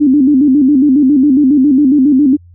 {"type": "tone with vibrato", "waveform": "sine", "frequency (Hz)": 277.2, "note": "C#4", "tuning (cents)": 0, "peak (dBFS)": -5, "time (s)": [0, 2.37], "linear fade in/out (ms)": 20, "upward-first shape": "square", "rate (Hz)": 7.3, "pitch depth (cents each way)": 110, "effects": ["added 87 Hz sine -37 dBFS peak until 2.54 s"]}